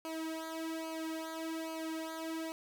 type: tone with flanger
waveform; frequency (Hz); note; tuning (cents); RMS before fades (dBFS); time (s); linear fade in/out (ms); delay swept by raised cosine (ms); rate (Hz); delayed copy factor
sawtooth; 322.2; E4; -39; -40; 0.05-2.52; 0; 0.54 to 2.74; 1.2; -1
effects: 11-bit